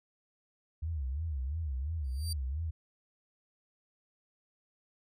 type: tone with vibrato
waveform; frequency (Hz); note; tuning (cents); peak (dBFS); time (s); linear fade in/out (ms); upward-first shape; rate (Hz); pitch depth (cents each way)
sine; 72.9; D2; -12; -32; 0.82-2.71; 10; sine; 2.9; 230
type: tone with exponential growth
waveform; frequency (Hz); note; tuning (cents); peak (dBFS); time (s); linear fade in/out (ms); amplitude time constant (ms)
25% pulse; 4664; D8; -13; -30; 2.04-2.33; 5; 63
effects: none